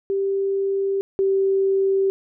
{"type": "tone pair in turn", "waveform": "sine", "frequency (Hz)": [392, 388.2], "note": ["G4", "G4"], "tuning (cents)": [0, -17], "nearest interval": "unison", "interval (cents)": 17, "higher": "first", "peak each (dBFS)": [-19, -16], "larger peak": "second", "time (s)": [[0.1, 1.01], [1.19, 2.1]], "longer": "neither", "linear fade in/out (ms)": 0, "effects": []}